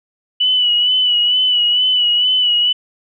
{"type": "tone with vibrato", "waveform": "sine", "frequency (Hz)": 2961, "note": "F#7", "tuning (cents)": 1, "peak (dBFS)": -11, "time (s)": [0.4, 2.73], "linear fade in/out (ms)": 10, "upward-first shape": "sine", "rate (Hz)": 2.2, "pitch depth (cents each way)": 40, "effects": []}